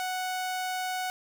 sawtooth tone, 740 Hz, F#5, in tune, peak -26 dBFS, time 0-1.1 s, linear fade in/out 0 ms, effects none

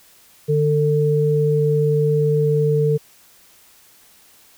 sine tone pair together, 149.41 / 447.1 Hz, D3 / A4, +30 / +28 cents, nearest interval octave + perfect fifth, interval 1898 cents, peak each -17 dBFS, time 0.48-2.98 s, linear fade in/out 20 ms, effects white hiss -51 dBFS RMS until 4.57 s

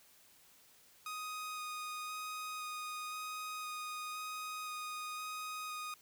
sawtooth tone with vibrato, 1244.5 Hz, D#6, in tune, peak -37 dBFS, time 1.06-5.94 s, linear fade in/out 2 ms, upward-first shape square, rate 0.97 Hz, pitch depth 8 cents each way, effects white hiss -64 dBFS RMS until 6.01 s

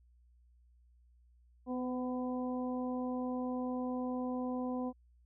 harmonic tone with a mistuned harmonic, 251.1 Hz, B3, 29 cents sharp, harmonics 1 / 2 / 3 / 4, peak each -35 / -41 / -45 / -47 dBFS, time 1.66-4.93 s, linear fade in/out 50 ms, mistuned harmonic 2, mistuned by +15 cents, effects added 60 Hz sine -62 dBFS peak until 5.25 s

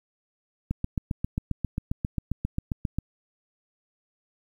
click train, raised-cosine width 5 ms, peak -14 dBFS, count 18, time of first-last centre 0.71-2.986 s, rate 7.47 Hz, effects 9-bit

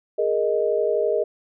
sine chord, Ab suspended second, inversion none, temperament just, 415.3 / 467.2 / 623 Hz, Ab4 / Bb4 / Eb5, 0 / +4 / +2 cents, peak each -23 dBFS, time 0.18-1.24 s, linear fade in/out 10 ms, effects none

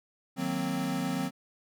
square chord, C half-diminished seventh, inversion first, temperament equal, 155.56 / 185 / 233.1 / 261.6 Hz, Eb3 / Gb3 / Bb3 / C4, 0 / 0 / 0 / 0 cents, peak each -38 / -35 / -38 / -33 dBFS, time 0.36-1.31 s, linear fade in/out 50 ms, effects none

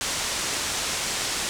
white low-pass noise, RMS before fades -28 dBFS, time 0.01-1.49 s, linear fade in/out 0 ms, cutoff 8400 Hz, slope 24 dB/octave, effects none

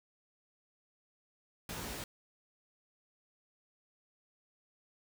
pink noise with comb filter, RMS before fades -42 dBFS, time 1.69-2.04 s, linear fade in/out 2 ms, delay 18 ms, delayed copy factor +0.9, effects none

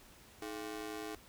sawtooth ring-modulated tone, 370.6 Hz, F#4, 3 cents sharp, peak -34 dBFS, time 0.42-1.15 s, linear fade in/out 2 ms, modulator 55.5 Hz, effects pink hiss -59 dBFS RMS until 1.28 s

